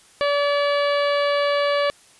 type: harmonic tone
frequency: 574 Hz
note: D5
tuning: 40 cents flat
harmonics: 1 / 2 / 3 / 4 / 5 / 6 / 7 / 8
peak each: -19 / -25 / -29 / -31 / -33 / -35 / -36 / -37 dBFS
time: 0.21-1.9 s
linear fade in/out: 0 ms
effects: white hiss -52 dBFS RMS until 2.19 s + resampled to 24000 Hz